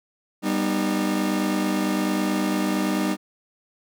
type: chord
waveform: 40% pulse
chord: G augmented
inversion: none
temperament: just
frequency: 196 / 245 / 306.2 Hz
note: G3 / B3 / D#4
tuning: 0 / -14 / -28 cents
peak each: -24 / -28 / -24 dBFS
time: 0.42-3.17 s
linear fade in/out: 50 ms
effects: none